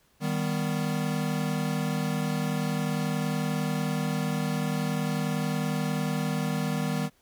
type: chord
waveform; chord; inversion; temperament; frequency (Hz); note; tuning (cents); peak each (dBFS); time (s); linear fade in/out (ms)
square; Eb augmented; none; equal; 155.56 / 196 / 246.9; Eb3 / G3 / B3; 0 / 0 / 0; -30 / -32 / -33; 0.2-7.1; 50
effects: pink hiss -65 dBFS RMS until 7.21 s